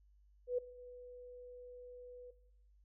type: tone with ADSR envelope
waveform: sine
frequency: 493.9 Hz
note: B4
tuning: in tune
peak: -30 dBFS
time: 0.47-2.31 s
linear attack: 110 ms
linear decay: 8 ms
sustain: -19 dB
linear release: 9 ms
effects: noise-tail reverb RT60 0.8 s tail -18 dB re dry + added 50 Hz sine -64 dBFS peak until 2.84 s